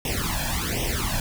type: noise with flanger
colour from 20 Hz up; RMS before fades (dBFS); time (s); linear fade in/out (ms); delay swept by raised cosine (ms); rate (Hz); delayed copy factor
pink; -26; 0.05-1.2; 2; 0.34 to 1.22; 1.3; +0.95
effects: none